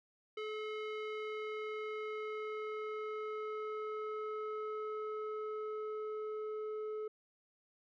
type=tone with low-pass filter sweep; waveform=square; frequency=429.6 Hz; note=A4; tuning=41 cents flat; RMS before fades=-41 dBFS; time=0.37-7.08 s; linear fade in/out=5 ms; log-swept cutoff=2800 to 870 Hz; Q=1.9; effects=none